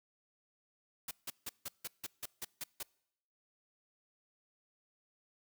white noise bursts, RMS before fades -41 dBFS, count 10, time 1.08-2.83 s, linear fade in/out 5 ms, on 31 ms, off 160 ms, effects noise-tail reverb RT60 0.8 s tail -25 dB re dry

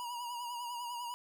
square tone with vibrato, 960 Hz, B5, 49 cents flat, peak -39 dBFS, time 0-1.14 s, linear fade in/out 0 ms, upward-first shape triangle, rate 10 Hz, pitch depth 58 cents each way, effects none

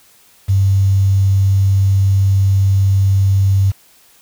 sine tone with quantisation, 97.3 Hz, G2, 12 cents flat, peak -9 dBFS, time 0.48-3.72 s, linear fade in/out 20 ms, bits 6, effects white hiss -49 dBFS RMS until 4.21 s

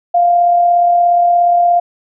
sine tone with amplitude modulation, 698.5 Hz, F5, in tune, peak -6 dBFS, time 0.14-1.8 s, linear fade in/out 10 ms, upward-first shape sine, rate 37 Hz, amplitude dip 30%, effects none

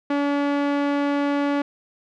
sawtooth tone with low-pass filter, 285.5 Hz, D4, 49 cents flat, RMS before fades -22 dBFS, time 0.1-1.62 s, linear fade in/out 5 ms, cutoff 2400 Hz, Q 0.62, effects none

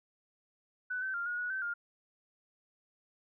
sine tone with pitch steps, 1495 / 1539 / 1395 / 1443 / 1462 / 1542 / 1411 Hz, F#6 / G6 / F6 / F#6 / F#6 / G6 / F6, +17 / -32 / -2 / -44 / -21 / -29 / +17 cents, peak -33 dBFS, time 0.9-1.74 s, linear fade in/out 10 ms, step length 120 ms, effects none

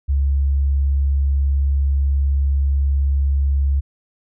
sine tone, 69.3 Hz, C#2, in tune, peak -14 dBFS, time 0.08-3.81 s, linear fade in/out 20 ms, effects none

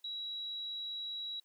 sine tone, 3885 Hz, B7, 29 cents flat, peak -38 dBFS, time 0.04-1.4 s, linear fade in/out 5 ms, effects white hiss -75 dBFS RMS until 1.44 s + high-pass 300 Hz 12 dB/octave

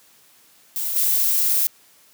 violet noise with level steps, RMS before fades -25 / -19 dBFS, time 0.76-1.67 s, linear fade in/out 0 ms, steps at 0.96 s, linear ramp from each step 2 ms, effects white hiss -54 dBFS RMS until 2.13 s + high-pass 100 Hz 12 dB/octave

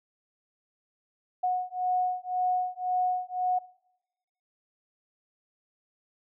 sine beating tone pair, 730 / 731.9 Hz, F#5 / F#5, -24 / -19 cents, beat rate 1.9 Hz, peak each -29 dBFS, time 1.43-3.59 s, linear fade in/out 10 ms, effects noise-tail reverb RT60 0.9 s tail -21 dB re dry

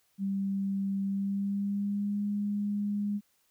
sine tone with pitch glide, 196 to 204.9 Hz, G3 to G#3, 0 to -23 cents, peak -28 dBFS, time 0.18-3.21 s, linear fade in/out 50 ms, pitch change +77 cents, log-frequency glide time 1.04-2.24 s, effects white hiss -71 dBFS RMS until 3.5 s

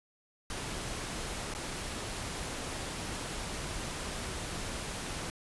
pink noise with dropouts, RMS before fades -38 dBFS, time 0.5-5.3 s, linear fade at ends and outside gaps 1 ms, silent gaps 1.539-1.549 s, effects resampled to 24000 Hz

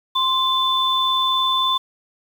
sine tone pair together, 1046.5 / 3517 Hz, C6 / A7, 0 / -1 cents, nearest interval octave + major sixth, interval 2099 cents, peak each -19 dBFS, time 0.15-1.78 s, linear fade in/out 10 ms, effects 7-bit

